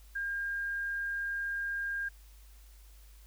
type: tone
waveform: sine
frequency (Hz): 1609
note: G6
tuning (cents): +45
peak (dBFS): -32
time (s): 0.15-2.09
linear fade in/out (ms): 10
effects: added 51 Hz sine -52 dBFS peak until 3.26 s + white hiss -63 dBFS RMS until 3.26 s